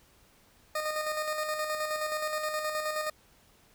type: tone with tremolo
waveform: 20% pulse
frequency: 614 Hz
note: D#5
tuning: 23 cents flat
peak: -24 dBFS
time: 0.75-3.1 s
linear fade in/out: 5 ms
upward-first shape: square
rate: 9.5 Hz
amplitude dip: 40%
effects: pink hiss -62 dBFS RMS until 3.74 s